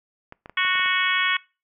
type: clicks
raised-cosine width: 0.5 ms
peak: -24 dBFS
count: 7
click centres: 0.324 / 0.459 / 0.496 / 0.65 / 0.755 / 0.795 / 0.86 s
type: harmonic tone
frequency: 369 Hz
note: F#4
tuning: 5 cents flat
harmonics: 3 / 4 / 5 / 6 / 7 / 8 / 9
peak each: -27 / -27 / -25 / -24 / -30 / -31 / -28 dBFS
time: 0.57-1.37 s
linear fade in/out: 5 ms
effects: noise-tail reverb RT60 0.3 s tail -23 dB re dry